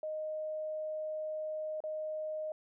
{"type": "tone with dropouts", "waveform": "sine", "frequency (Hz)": 620, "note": "D#5", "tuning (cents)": -6, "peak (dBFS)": -35, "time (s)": [0.03, 2.52], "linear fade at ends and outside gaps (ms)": 2, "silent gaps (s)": [1.804, 1.838], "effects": []}